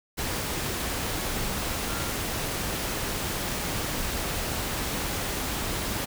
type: tone in noise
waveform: sine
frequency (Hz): 1385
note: F6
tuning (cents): -15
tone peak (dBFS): -40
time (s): 1.88-2.13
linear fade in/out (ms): 20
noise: pink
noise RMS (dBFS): -30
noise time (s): 0.17-6.06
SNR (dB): -13
effects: none